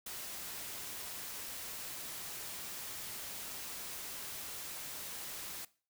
white noise, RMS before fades -44 dBFS, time 0.06-5.65 s, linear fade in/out 5 ms, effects noise-tail reverb RT60 0.4 s tail -20 dB re dry

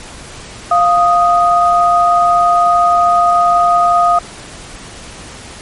sine tone pair together, 698.5 / 1244.6 Hz, F5 / D#6, 0 / 0 cents, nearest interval minor seventh, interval 1000 cents, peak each -10 dBFS, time 0.71-4.19 s, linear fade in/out 5 ms, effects pink hiss -32 dBFS RMS until 5.61 s + MP3 48 kbps

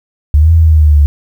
sine exponential two-way sweep, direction up then down, 71.7 to 83.1 to 71.7 Hz, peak -3 dBFS, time 0.34-1.06 s, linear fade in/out 0 ms, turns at 0.52 s, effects 7-bit

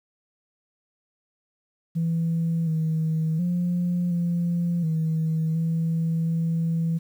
sine tone with pitch steps, 165.5 / 159.2 / 176.3 / 172.3 / 159.8 / 163.8 / 164.8 Hz, E3 / D#3 / F3 / F3 / D#3 / E3 / E3, +7 / +40 / +17 / -23 / +47 / -11 / 0 cents, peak -20 dBFS, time 1.95-6.99 s, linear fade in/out 20 ms, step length 720 ms, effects tanh soft clip ceiling -18 dBFS + 9-bit

